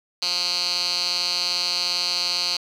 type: tone with band-pass filter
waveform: 10% pulse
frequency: 177.3 Hz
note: F3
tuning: 26 cents sharp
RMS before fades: -24 dBFS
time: 0.22-2.57 s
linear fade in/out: 5 ms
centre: 4400 Hz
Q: 5.5
effects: 8-bit